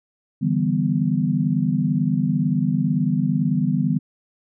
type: chord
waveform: sine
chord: E minor seventh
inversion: third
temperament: equal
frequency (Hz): 146.83 / 164.81 / 196 / 246.9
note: D3 / E3 / G3 / B3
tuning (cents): 0 / 0 / 0 / 0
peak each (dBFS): -23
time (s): 0.41-3.99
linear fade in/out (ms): 20
effects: none